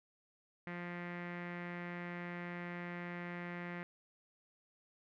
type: tone with low-pass filter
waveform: sawtooth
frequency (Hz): 174.9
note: F3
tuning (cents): +3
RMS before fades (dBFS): -44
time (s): 0.67-3.83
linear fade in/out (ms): 0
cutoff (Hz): 2000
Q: 4.5
effects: none